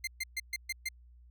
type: tone bursts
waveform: sawtooth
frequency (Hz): 2092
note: C7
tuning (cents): -1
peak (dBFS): -29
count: 6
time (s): 0.04-0.888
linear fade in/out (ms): 5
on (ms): 33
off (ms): 130
effects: added 60 Hz sine -54 dBFS peak until 1.3 s